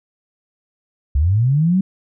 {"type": "linear sweep", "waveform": "sine", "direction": "up", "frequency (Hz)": [63.5, 195.4], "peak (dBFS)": -12, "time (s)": [1.15, 1.81], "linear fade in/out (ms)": 5, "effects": []}